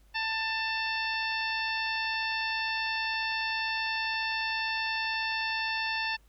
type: harmonic tone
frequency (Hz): 889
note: A5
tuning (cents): +18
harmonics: 1 / 2 / 3 / 4 / 5 / 6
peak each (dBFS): -35 / -33 / -34 / -40 / -39 / -42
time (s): 0.14-6.17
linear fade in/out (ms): 20
effects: added 50 Hz sine -57 dBFS peak until 6.28 s + pink hiss -68 dBFS RMS until 6.28 s